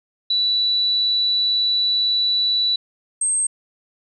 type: tone pair in turn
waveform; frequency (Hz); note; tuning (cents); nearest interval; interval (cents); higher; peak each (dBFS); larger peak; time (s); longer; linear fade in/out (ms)
sine; 3951 / 8372; B7 / C9; 0 / 0; octave + minor second; 1300; second; -16 / -17; first; 0.3-2.76 / 3.21-3.47; first; 5
effects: none